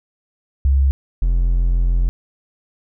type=tone pair in turn; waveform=sine / triangle; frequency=68 / 43.27 Hz; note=C#2 / F1; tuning=-33 / -15 cents; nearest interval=minor sixth; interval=782 cents; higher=first; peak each=-11 dBFS; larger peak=neither; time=0.65-0.91 / 1.22-2.09 s; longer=second; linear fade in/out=0 ms; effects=none